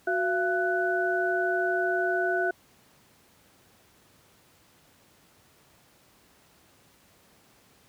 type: tone cluster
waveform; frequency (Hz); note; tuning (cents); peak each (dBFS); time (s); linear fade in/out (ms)
sine; 368.1 / 683 / 1488; F#4 / F5 / F#6; -9 / -39 / +9; -28; 0.07-2.51; 5
effects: pink hiss -60 dBFS RMS until 7.88 s + high-pass 80 Hz 12 dB/octave